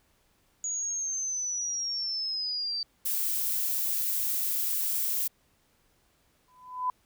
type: linear sweep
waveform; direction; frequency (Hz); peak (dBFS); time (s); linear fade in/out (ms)
sine; down; 6800 to 4623; -29; 0.64-2.83; 2
type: noise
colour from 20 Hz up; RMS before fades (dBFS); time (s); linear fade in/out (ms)
violet; -29; 3.05-5.28; 10
type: tone with exponential growth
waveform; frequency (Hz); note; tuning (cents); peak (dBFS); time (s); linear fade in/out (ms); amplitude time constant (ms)
sine; 1004; B5; +28; -23; 6.48-6.9; 2; 91
effects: pink hiss -68 dBFS RMS until 7.05 s